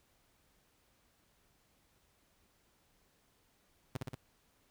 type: tone with echo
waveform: sawtooth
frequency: 128.5 Hz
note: C3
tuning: 31 cents flat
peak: -30 dBFS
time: 3.95-3.97 s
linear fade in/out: 5 ms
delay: 60 ms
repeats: 3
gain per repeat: -2 dB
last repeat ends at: 4.15 s
effects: pink hiss -72 dBFS RMS until 4.7 s